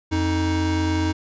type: tone pair together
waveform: square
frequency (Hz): 88.11 / 314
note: F2 / D#4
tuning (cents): +16 / +16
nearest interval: octave + minor seventh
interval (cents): 2200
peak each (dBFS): -23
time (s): 0.11-1.13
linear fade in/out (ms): 20
effects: resampled to 16000 Hz